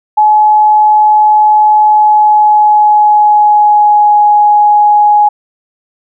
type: tone with pitch glide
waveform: sine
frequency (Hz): 850 to 834.9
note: G#5 to G#5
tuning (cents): +40 to +9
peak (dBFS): -3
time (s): 0.17-5.29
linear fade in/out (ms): 10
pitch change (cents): -31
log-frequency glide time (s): 1.86-4.18
effects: none